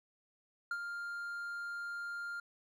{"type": "tone with ADSR envelope", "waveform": "triangle", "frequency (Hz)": 1400, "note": "F6", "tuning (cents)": 4, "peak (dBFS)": -31, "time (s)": [0.71, 2.4], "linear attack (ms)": 3, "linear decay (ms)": 57, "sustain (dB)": -6, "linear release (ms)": 4, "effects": []}